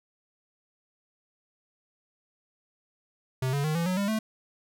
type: tone with pitch steps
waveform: square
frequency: 130 / 141.77 / 154.6 / 168.59 / 183.85 / 200.5 / 218.6 Hz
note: C3 / C#3 / D#3 / E3 / F#3 / G3 / A3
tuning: -11 / +39 / -11 / +39 / -11 / +39 / -11 cents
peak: -26 dBFS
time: 3.42-4.19 s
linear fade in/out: 5 ms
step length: 110 ms
effects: none